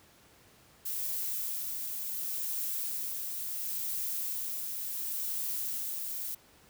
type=noise with tremolo; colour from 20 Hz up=violet; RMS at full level=-34 dBFS; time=0.85-6.35 s; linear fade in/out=10 ms; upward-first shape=sine; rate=0.71 Hz; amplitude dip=30%; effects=pink hiss -60 dBFS RMS until 6.69 s + high-pass 60 Hz 12 dB/octave